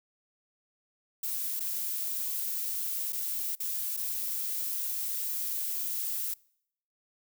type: noise with dropouts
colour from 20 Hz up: violet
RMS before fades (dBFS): -33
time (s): 1.23-6.34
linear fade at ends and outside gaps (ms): 5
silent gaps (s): 1.596-1.603 / 3.124-3.129 / 3.553-3.601 / 3.967-3.973
effects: noise-tail reverb RT60 0.7 s tail -25 dB re dry